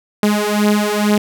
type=beating tone pair; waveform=sawtooth; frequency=207.7 / 209.9 Hz; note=G#3 / G#3; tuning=0 / +19 cents; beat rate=2.2 Hz; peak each=-12 dBFS; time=0.23-1.18 s; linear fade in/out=2 ms; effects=none